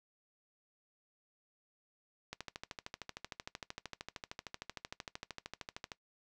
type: click train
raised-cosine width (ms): 0.2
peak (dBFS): -24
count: 48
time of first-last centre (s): 2.33-5.918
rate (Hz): 13.1
effects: noise-tail reverb RT60 0.1 s tail -19 dB re dry